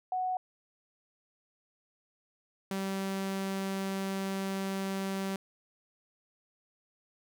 sine / sawtooth tone pair in turn, 740 / 193.58 Hz, F#5 / G3, 0 / -21 cents, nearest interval octave + major seventh, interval 2321 cents, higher first, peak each -29 / -28 dBFS, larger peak second, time 0.12-0.37 / 2.71-5.36 s, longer second, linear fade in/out 2 ms, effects none

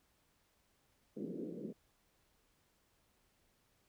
pink band-pass noise, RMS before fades -44 dBFS, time 1.16-1.73 s, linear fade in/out 10 ms, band 170 to 480 Hz, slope 48 dB/octave, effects pink hiss -75 dBFS RMS until 3.88 s

